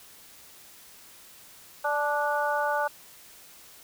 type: harmonic tone with a mistuned harmonic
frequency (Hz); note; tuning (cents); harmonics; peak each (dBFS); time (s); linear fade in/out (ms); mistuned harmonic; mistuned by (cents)
293.7; D4; 0; 2 / 3 / 4 / 5; -29 / -28 / -33 / -30; 1.84-2.88; 10; 3; -19
effects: white hiss -51 dBFS RMS until 3.83 s